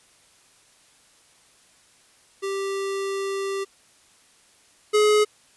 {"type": "tone pair in turn", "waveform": "square", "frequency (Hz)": [392, 422.2], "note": ["G4", "G#4"], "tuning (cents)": [0, 29], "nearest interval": "minor second", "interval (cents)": 129, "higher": "second", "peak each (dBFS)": [-26, -16], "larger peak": "second", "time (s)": [[2.42, 3.65], [4.93, 5.25]], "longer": "first", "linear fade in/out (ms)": 20, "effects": ["white hiss -57 dBFS RMS until 5.56 s", "resampled to 24000 Hz"]}